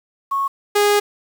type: tone pair in turn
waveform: sine / sawtooth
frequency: 1100 / 412 Hz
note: C#6 / G#4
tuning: -14 / -14 cents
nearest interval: octave + perfect fourth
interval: 1700 cents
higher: first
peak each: -17 / -9 dBFS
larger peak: second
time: 0.31-0.48 / 0.75-1 s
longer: second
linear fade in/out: 10 ms
effects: 7-bit